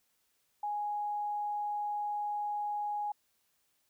sine tone, 830 Hz, G#5, 1 cent flat, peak -32 dBFS, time 0.63-3.12 s, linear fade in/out 5 ms, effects white hiss -75 dBFS RMS until 3.89 s

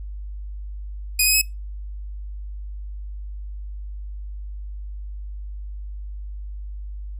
10% pulse tone with pitch steps, 2489 / 2525 / 2562 Hz, D#7 / D#7 / E7, 0 / +25 / -50 cents, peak -7 dBFS, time 1.19-1.415 s, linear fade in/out 5 ms, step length 75 ms, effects noise-tail reverb RT60 0.2 s tail -21 dB re dry + added 50 Hz sine -30 dBFS peak until 7.19 s

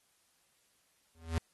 square tone with exponential growth, 81.7 Hz, E2, 15 cents flat, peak -27 dBFS, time 1.15-1.38 s, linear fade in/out 0 ms, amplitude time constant 50 ms, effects white hiss -72 dBFS RMS until 1.53 s + AAC 32 kbps

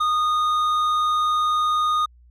sine tone with hard clipping, 1232 Hz, D#6, 17 cents flat, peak -19 dBFS, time 0-2.06 s, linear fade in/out 10 ms, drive 6 dB, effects added 60 Hz sine -48 dBFS peak until 2.3 s + MP3 64 kbps

